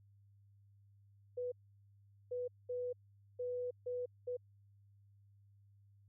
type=tone bursts at uneven times; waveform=sine; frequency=493.9 Hz; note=B4; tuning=in tune; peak=-37 dBFS; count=6; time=1.37-1.52 / 2.31-2.48 / 2.69-2.93 / 3.39-3.71 / 3.86-4.06 / 4.27-4.37 s; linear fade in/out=10 ms; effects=added 100 Hz sine -63 dBFS peak until 6.08 s